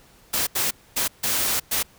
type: noise bursts at uneven times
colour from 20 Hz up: white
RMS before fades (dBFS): -23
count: 5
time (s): 0.33-0.47 / 0.55-0.71 / 0.96-1.08 / 1.23-1.6 / 1.71-1.83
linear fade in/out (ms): 10
effects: pink hiss -54 dBFS RMS until 1.98 s